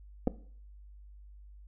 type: clicks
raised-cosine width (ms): 2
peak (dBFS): -15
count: 2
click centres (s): 0.273 / 0.277
effects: noise-tail reverb RT60 0.5 s tail -17 dB re dry + added 50 Hz sine -49 dBFS peak until 1.67 s